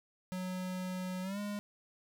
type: tone with pitch glide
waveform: square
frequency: 184.1 to 205.5 Hz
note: F#3 to G#3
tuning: -8 to -18 cents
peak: -37 dBFS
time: 0.32-1.59 s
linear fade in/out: 0 ms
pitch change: +190 cents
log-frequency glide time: 1.22-1.39 s
effects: none